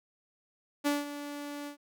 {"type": "tone with ADSR envelope", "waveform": "sawtooth", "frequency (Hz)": 289.4, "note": "D4", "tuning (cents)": -25, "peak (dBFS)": -21, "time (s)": [0.84, 1.77], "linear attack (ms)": 26, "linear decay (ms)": 180, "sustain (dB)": -13, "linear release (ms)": 100, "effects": []}